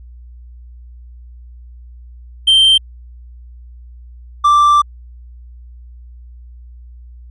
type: tone pair in turn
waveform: triangle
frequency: 3136 / 1174.7 Hz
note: G7 / D6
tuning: 0 / 0 cents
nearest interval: octave + perfect fourth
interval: 1700 cents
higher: first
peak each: -5 dBFS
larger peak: neither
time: 2.47-2.78 / 4.44-4.82 s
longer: second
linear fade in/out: 10 ms
effects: added 60 Hz sine -34 dBFS peak until 7.3 s + resampled to 24000 Hz